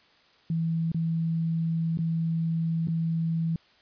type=tone with dropouts; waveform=sine; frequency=164.1 Hz; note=E3; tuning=8 cents flat; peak=-24 dBFS; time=0.5-3.56 s; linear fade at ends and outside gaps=2 ms; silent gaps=0.918-0.945 / 1.974-1.988 / 2.873-2.883 s; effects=white hiss -60 dBFS RMS until 3.81 s + resampled to 11025 Hz